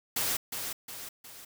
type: noise with echo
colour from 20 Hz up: white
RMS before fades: -30 dBFS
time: 0.16-0.37 s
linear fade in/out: 5 ms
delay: 360 ms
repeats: 3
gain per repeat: -6 dB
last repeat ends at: 1.45 s
effects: none